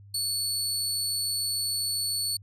25% pulse tone, 4433 Hz, C#8, 1 cent flat, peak -22 dBFS, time 0.14-2.37 s, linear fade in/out 5 ms, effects added 100 Hz sine -47 dBFS peak until 2.42 s

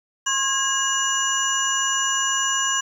sine tone cluster, 1068 / 1637 / 2882 / 5950 / 7080 Hz, C6 / G#6 / F#7 / F#8 / A8, +35 / -25 / -46 / +9 / +10 cents, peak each -26 dBFS, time 0.26-2.81 s, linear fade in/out 10 ms, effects 8-bit

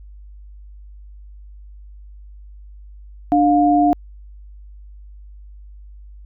sine tone pair together, 295.8 / 707.8 Hz, D4 / F5, +13 / +23 cents, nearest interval octave + minor third, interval 1510 cents, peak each -14 dBFS, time 3.32-3.93 s, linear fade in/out 0 ms, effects added 50 Hz sine -37 dBFS peak until 6.25 s

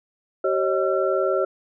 sine tone cluster, 382.1 / 545 / 625 / 1355 Hz, G4 / C#5 / D#5 / E6, -44 / -29 / +8 / +47 cents, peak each -23 / -23 / -25 / -28 dBFS, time 0.44-1.45 s, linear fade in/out 5 ms, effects none

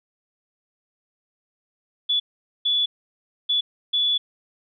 sine tone bursts at uneven times, 3435 Hz, A7, 42 cents flat, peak -18 dBFS, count 4, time 2.09-2.2 / 2.65-2.86 / 3.49-3.61 / 3.93-4.18 s, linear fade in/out 10 ms, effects none

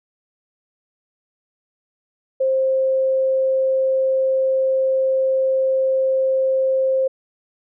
sine tone, 528 Hz, C5, 16 cents sharp, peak -15 dBFS, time 2.4-7.08 s, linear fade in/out 10 ms, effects none

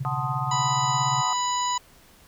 sine tone with tremolo, 133.7 Hz, C3, 38 cents sharp, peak -24 dBFS, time 0-1.22 s, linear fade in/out 10 ms, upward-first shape sine, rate 17 Hz, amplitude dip 80%
sine chord, F# diminished seventh, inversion none, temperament equal, 740 / 880 / 1046.5 / 1244.5 Hz, F#5 / A5 / C6 / Eb6, 0 / 0 / 0 / 0 cents, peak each -33 / -32 / -33 / -30 dBFS, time 0.05-1.33 s, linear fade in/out 0 ms
harmonic tone, 987.8 Hz, B5, in tune, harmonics 1 / 2 / 3 / 4 / 5 / 7, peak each -24 / -38 / -36 / -35 / -39 / -31 dBFS, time 0.51-1.78 s, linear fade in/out 5 ms
effects pink hiss -54 dBFS RMS until 2.27 s

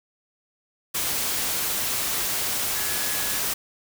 sine tone in noise, 1691 Hz, G#6, 31 cents sharp, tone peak -37 dBFS, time 2.75-3.4 s, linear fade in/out 10 ms, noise white, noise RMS -26 dBFS, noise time 0.94-3.54 s, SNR -14 dB, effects none

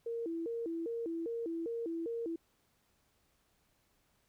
sine tone with vibrato, 392.3 Hz, G4, 1 cent sharp, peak -35 dBFS, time 0.06-2.36 s, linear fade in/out 5 ms, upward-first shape square, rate 2.5 Hz, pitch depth 290 cents each way, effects pink hiss -74 dBFS RMS until 4.28 s

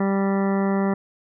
harmonic tone, 196 Hz, G3, in tune, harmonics 1 / 2 / 3 / 4 / 5 / 6 / 7 / 9 / 10, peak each -20 / -26 / -30 / -32 / -34 / -36 / -37 / -39 / -40 dBFS, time 0-0.94 s, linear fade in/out 5 ms, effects none

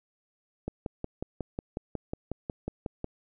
click train, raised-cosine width 2 ms, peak -19 dBFS, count 14, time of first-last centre 0.68-3.044 s, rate 5.5 Hz, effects none

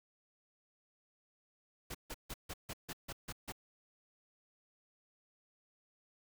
pink noise bursts, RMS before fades -43 dBFS, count 9, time 1.9-3.523 s, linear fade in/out 10 ms, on 47 ms, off 150 ms, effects none

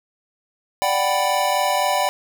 square chord, G major seventh, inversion second, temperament equal, 587.3 / 740 / 784 / 987.8 Hz, D5 / F#5 / G5 / B5, 0 / 0 / 0 / 0 cents, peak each -24 dBFS, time 0.82-2.09 s, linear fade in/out 0 ms, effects none

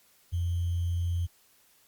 sine tone with sample-and-hold, 86.3 Hz, F2, 20 cents flat, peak -26 dBFS, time 0.32-1.27 s, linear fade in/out 20 ms, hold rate 3150 Hz, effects white hiss -63 dBFS RMS until 1.87 s + Opus 48 kbps

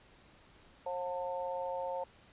harmonic tone, 179.1 Hz, F3, 44 cents sharp, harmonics 3 / 4 / 5, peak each -37 / -43 / -39 dBFS, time 0.86-2.04 s, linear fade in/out 5 ms, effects pink hiss -61 dBFS RMS until 2.32 s + resampled to 8000 Hz

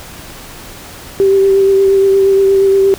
sine tone with vibrato, 390 Hz, G4, 9 cents flat, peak -6 dBFS, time 1.2-2.94 s, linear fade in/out 0 ms, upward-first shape triangle, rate 8.5 Hz, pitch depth 20 cents each way, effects pink hiss -32 dBFS RMS until 2.98 s

